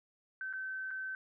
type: tone with dropouts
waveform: sine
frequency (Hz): 1537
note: G6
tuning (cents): -35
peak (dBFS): -37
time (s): 0.41-1.15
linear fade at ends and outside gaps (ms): 1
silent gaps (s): 0.528-0.535 / 0.907-0.911
effects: none